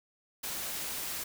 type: noise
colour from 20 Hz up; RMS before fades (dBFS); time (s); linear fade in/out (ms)
white; -37; 0.43-1.24; 10
effects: none